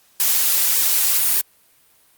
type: noise with flanger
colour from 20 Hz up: blue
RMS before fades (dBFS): -17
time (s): 0.2-1.41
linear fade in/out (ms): 0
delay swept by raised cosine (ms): 1.4 to 6.9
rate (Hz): 1.7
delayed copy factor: -0.65
effects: white hiss -56 dBFS RMS until 2.17 s + Opus 48 kbps